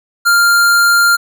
square tone, 1396.9 Hz, F6, in tune, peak -8 dBFS, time 0.25-1.17 s, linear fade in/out 20 ms, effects none

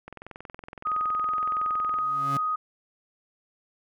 click train, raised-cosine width 0.5 ms, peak -25 dBFS, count 42, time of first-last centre 0.08-1.987 s, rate 21.5 Hz
sine tone, 1250 Hz, D#6, 8 cents sharp, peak -24 dBFS, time 0.85-2.56 s, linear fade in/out 10 ms
30% pulse tone with exponential growth, 138.59 Hz, C#3, in tune, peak -25 dBFS, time 1.86-2.37 s, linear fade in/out 0 ms, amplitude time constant 110 ms
effects none

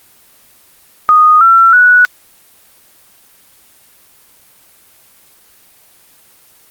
sine tone with pitch steps, 1238 / 1350 / 1472.2 Hz, D#6 / E6 / F#6, -9 / +41 / -9 cents, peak -3 dBFS, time 1.09-2.05 s, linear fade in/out 0 ms, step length 320 ms, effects white hiss -46 dBFS RMS until 6.7 s + Opus 24 kbps

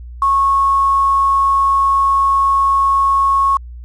sine tone with quantisation, 1098 Hz, C#6, 17 cents flat, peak -10 dBFS, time 0.22-3.57 s, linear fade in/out 2 ms, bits 6, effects added 60 Hz sine -29 dBFS peak until 3.84 s + resampled to 22050 Hz

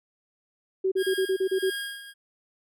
sine tone bursts, 380 Hz, F#4, 46 cents sharp, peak -21 dBFS, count 8, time 0.84-1.702 s, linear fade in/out 10 ms, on 78 ms, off 34 ms
25% pulse tone with tremolo, 1627 Hz, G#6, 36 cents flat, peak -26 dBFS, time 0.96-2.14 s, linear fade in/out 50 ms, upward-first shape sine, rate 1.6 Hz, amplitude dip 75%
effects none

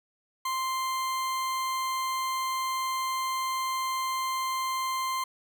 40% pulse tone, 1046.5 Hz, C6, in tune, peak -27 dBFS, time 0.45-5.24 s, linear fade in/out 5 ms, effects none

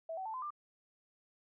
sine tone with pitch steps, 653 / 758.8 / 881.8 / 1024.7 / 1190.7 Hz, E5 / F#5 / A5 / C6 / D6, -17 / +43 / +4 / -36 / +23 cents, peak -38 dBFS, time 0.09-0.505 s, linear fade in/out 5 ms, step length 83 ms, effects none

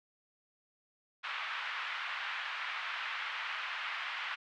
pink band-pass noise, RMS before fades -39 dBFS, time 1.23-4.36 s, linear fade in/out 20 ms, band 1100 to 3100 Hz, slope 24 dB/octave, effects none

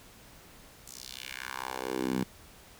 10% pulse tone with high-pass filter sweep, 64.5 Hz, C2, 24 cents flat, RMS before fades -36 dBFS, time 0.86-2.24 s, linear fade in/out 10 ms, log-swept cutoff 7600 to 170 Hz, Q 2, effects pink hiss -54 dBFS RMS until 2.79 s

